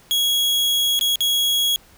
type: tone with dropouts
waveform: 40% pulse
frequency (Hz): 3322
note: G#7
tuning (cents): 0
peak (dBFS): -16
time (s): 0.11-1.76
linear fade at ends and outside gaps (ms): 0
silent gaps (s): 0.992-1.011 / 1.157-1.206
effects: pink hiss -51 dBFS RMS until 1.97 s